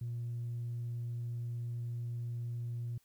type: tone with tanh clipping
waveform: triangle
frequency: 118.9 Hz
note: A#2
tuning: 35 cents sharp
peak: -36 dBFS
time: 0.01-2.98 s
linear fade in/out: 5 ms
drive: 5 dB
effects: white hiss -72 dBFS RMS until 3.04 s